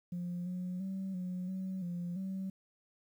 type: tone with pitch steps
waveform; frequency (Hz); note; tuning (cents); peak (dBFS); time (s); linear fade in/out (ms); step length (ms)
sine; 176.2 / 181.1 / 191.6 / 181.6 / 188.5 / 174.8 / 190.9; F3 / F#3 / G3 / F#3 / F#3 / F3 / G3; +16 / -37 / -39 / -32 / +32 / +2 / -46; -34; 0.12-2.5; 5; 340
effects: tanh soft clip ceiling -33 dBFS + 11-bit